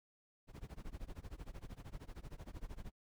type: noise with tremolo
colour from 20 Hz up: brown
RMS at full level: -45 dBFS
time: 0.47-2.92 s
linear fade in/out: 50 ms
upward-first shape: sine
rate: 13 Hz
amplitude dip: 95%
effects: none